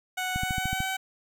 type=tone with pitch glide; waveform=15% pulse; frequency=740 to 761.2 Hz; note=F#5 to F#5; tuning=0 to +49 cents; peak=-22 dBFS; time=0.17-0.97 s; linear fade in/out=10 ms; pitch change=+49 cents; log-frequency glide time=0.35-0.83 s
type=click train; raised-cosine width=5 ms; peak=-19 dBFS; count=7; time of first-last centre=0.36-0.804 s; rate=13.5 Hz
effects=none